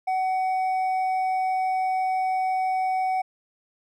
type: tone with hard clipping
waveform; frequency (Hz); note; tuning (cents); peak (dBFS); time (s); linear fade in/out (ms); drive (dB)
sine; 751; F#5; +26; -23; 0.07-3.22; 10; 4
effects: none